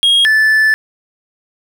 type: tone pair in turn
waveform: triangle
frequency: 3269 / 1748.8 Hz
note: G#7 / A6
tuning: -28 / -11 cents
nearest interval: major seventh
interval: 1083 cents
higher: first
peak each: -6 dBFS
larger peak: neither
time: 0.03-0.25 / 0.25-0.74 s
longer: second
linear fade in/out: 0 ms
effects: none